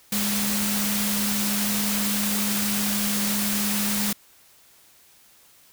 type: tone in noise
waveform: sine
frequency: 206 Hz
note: G#3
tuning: 14 cents flat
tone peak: -26 dBFS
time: 0.12-4.13 s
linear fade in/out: 5 ms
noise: white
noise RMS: -26 dBFS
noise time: 0.12-4.13 s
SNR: -3 dB
effects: white hiss -55 dBFS RMS until 5.72 s